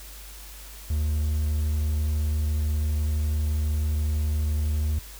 triangle tone, 76 Hz, D#2, 40 cents flat, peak -20 dBFS, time 0.9-4.99 s, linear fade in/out 5 ms, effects added 50 Hz sine -42 dBFS peak until 5.19 s + white hiss -45 dBFS RMS until 5.19 s

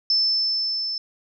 sine tone with level ramp, 5280 Hz, E8, 2 cents sharp, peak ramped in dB -16 to -25 dBFS, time 0.1-0.98 s, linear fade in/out 2 ms, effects none

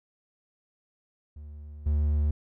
triangle tone with level steps, 74.3 Hz, D2, 21 cents sharp, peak -38 / -20 dBFS, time 1.36-2.31 s, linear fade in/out 5 ms, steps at 1.86 s, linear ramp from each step 5 ms, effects none

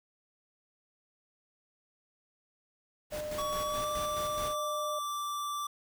pink noise with tremolo, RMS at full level -41 dBFS, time 3.1-4.56 s, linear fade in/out 50 ms, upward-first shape square, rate 4.7 Hz, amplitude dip 50%
sine tone, 604 Hz, D5, 48 cents sharp, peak -35 dBFS, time 3.12-4.99 s, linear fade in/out 5 ms
square tone with pitch glide, 1128 to 1169.8 Hz, C#6 to D6, +30 to -7 cents, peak -34 dBFS, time 3.38-5.67 s, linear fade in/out 5 ms, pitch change +63 cents, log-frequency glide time 3.63-3.87 s
effects none

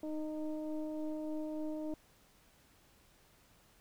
sine tone with frequency modulation, 308.7 Hz, D#4, 14 cents flat, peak -36 dBFS, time 0.03-1.94 s, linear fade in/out 2 ms, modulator 307 Hz, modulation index 0.91, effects pink hiss -66 dBFS RMS until 3.8 s

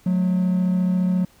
triangle tone pair together, 181.9 / 216.3 Hz, F#3 / A3, -29 / -29 cents, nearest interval minor third, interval 300 cents, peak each -15 / -25 dBFS, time 0.06-1.25 s, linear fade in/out 5 ms, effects tanh soft clip ceiling -10 dBFS + pink hiss -55 dBFS RMS until 1.4 s

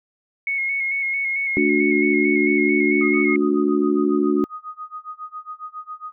sine tone with vibrato, 2185 Hz, C#7, 26 cents flat, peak -20 dBFS, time 0.47-3.36 s, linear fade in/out 2 ms, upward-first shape square, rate 4.5 Hz, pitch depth 23 cents each way
harmonic tone, 72.9 Hz, D2, 12 cents flat, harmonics 3 / 4 / 5, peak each -23 / -19 / -20 dBFS, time 1.57-4.44 s, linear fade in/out 0 ms
sine tone with tremolo, 1245 Hz, D#6, 1 cent sharp, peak -28 dBFS, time 3.01-6.12 s, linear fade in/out 0 ms, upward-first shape sine, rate 7.3 Hz, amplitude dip 95%
effects none

